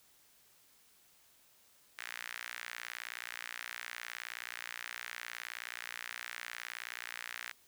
sawtooth tone with high-pass filter, 59.2 Hz, A#1, 27 cents sharp, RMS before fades -45 dBFS, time 1.98-7.52 s, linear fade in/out 10 ms, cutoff 1800 Hz, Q 2.4, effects white hiss -66 dBFS RMS until 7.67 s

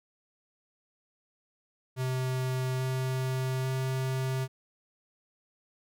square tone with pitch steps, 129.2 / 130.17 / 131.15 Hz, C3 / C3 / C3, -21 / -9 / +4 cents, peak -29 dBFS, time 1.96-4.48 s, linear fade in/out 50 ms, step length 840 ms, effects none

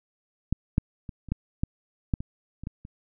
clicks, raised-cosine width 5 ms, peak -11 / -8 / -24 / -29 / -13 / -12 / -11 / -21 / -26 / -20 / -29 dBFS, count 11, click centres 0.526 / 0.781 / 1.092 / 1.287 / 1.32 / 1.635 / 2.138 / 2.205 / 2.636 / 2.671 / 2.851 s, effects none

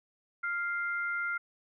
sine tone pair together, 1398.5 / 2094 Hz, F6 / C7, +2 / +1 cents, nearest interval perfect fifth, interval 699 cents, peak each -31 / -37 dBFS, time 0.43-1.38 s, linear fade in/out 10 ms, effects none

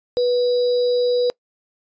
sine tone with sample-and-hold, 490.1 Hz, B4, 13 cents flat, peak -15 dBFS, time 0.17-1.3 s, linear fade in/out 0 ms, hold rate 4410 Hz, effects noise-tail reverb RT60 0.1 s tail -24 dB re dry + resampled to 16000 Hz

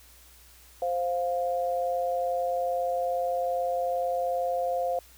sine tone pair together, 523.3 / 700.9 Hz, C5 / F5, 0 / +6 cents, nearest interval perfect fourth, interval 506 cents, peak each -28 dBFS, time 0.82-4.99 s, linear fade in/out 2 ms, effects added 60 Hz sine -56 dBFS peak until 5.17 s + white hiss -55 dBFS RMS until 5.17 s

